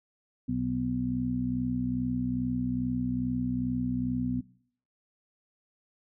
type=harmonic tone; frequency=62.4 Hz; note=B1; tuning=19 cents sharp; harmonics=1 / 2 / 3 / 4; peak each=-41 / -34 / -35 / -29 dBFS; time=0.48-4.41 s; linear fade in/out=10 ms; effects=noise-tail reverb RT60 0.6 s tail -21 dB re dry